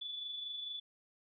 sine tone with amplitude modulation, 3459 Hz, A7, 30 cents flat, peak -38 dBFS, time 0.01-0.8 s, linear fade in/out 10 ms, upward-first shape sine, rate 24.5 Hz, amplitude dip 40%, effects none

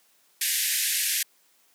white band-pass noise, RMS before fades -26 dBFS, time 0.41-1.23 s, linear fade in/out 5 ms, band 1600 to 14000 Hz, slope 96 dB/octave, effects white hiss -63 dBFS RMS until 1.74 s + high-pass 200 Hz 12 dB/octave

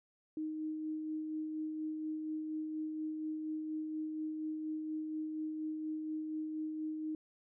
sine tone with tremolo, 311.1 Hz, D#4, in tune, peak -35 dBFS, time 0.37-7.15 s, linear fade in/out 2 ms, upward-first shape sine, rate 4.2 Hz, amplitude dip 30%, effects none

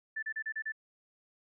sine tone bursts, 1760 Hz, A6, in tune, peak -33 dBFS, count 6, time 0.16-0.722 s, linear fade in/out 10 ms, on 67 ms, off 32 ms, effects none

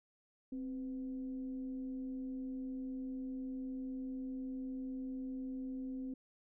sine tone with frequency modulation, 262 Hz, C4, 2 cents sharp, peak -39 dBFS, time 0.52-6.14 s, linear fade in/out 5 ms, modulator 237 Hz, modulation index 0.28, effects none

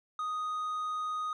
triangle tone, 1244.5 Hz, D#6, in tune, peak -30 dBFS, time 0.19-1.33 s, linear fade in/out 2 ms, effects resampled to 22050 Hz

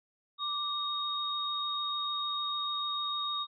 sine tone pair together, 1174.7 / 3734 Hz, D6 / A#7, 0 / +2 cents, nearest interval octave + minor sixth, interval 2002 cents, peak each -35 / -33 dBFS, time 0.38-3.47 s, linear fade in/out 50 ms, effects none

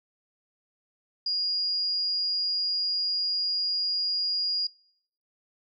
sine tone, 4856 Hz, D#8, 43 cents flat, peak -25 dBFS, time 1.26-4.67 s, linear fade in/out 5 ms, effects noise-tail reverb RT60 0.7 s tail -25 dB re dry

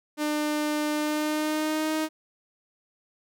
sawtooth tone with pitch glide, 300 to 312.7 Hz, D4 to D#4, +37 to +9 cents, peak -21 dBFS, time 0.17-2.09 s, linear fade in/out 50 ms, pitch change +72 cents, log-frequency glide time 0.93-1.94 s, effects none

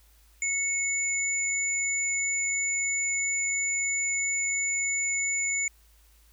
sine tone pair together, 2201 / 7001 Hz, C#7 / A8, -13 / -10 cents, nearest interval octave + minor sixth, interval 2003 cents, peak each -28 dBFS, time 0.42-5.68 s, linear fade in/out 2 ms, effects added 54 Hz sine -57 dBFS peak until 6.32 s + white hiss -63 dBFS RMS until 6.32 s

